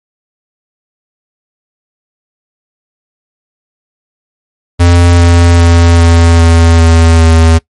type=tone with pitch steps; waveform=square; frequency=86.7 / 85.85 / 85.01 / 84.18 / 83.36 / 82.55 / 81.74 Hz; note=F2 / F2 / F2 / E2 / E2 / E2 / E2; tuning=-12 / -29 / -46 / +37 / +20 / +3 / -14 cents; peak=-3 dBFS; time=4.79-7.59 s; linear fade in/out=20 ms; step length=400 ms; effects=noise-tail reverb RT60 0.1 s tail -21 dB re dry + MP3 48 kbps